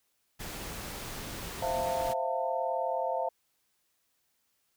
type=noise; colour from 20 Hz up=pink; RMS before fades=-40 dBFS; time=0.39-2.14 s; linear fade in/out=20 ms
type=chord; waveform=sine; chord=F major seventh; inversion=second; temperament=equal with one note detuned; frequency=523.3 / 659.3 / 698.5 / 898 Hz; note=C5 / E5 / F5 / A5; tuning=0 / 0 / 0 / +35 cents; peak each=-34 dBFS; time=1.62-3.29 s; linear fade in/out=5 ms
effects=white hiss -75 dBFS RMS until 4.76 s